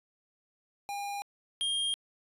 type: tone pair in turn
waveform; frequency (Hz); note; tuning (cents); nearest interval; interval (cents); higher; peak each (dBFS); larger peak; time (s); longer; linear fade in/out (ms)
square; 808 / 3220; G#5 / G7; -48 / +46; 2 octaves; 2394; second; -35 / -29; second; 0.89-1.22 / 1.61-1.94; neither; 0
effects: resampled to 32000 Hz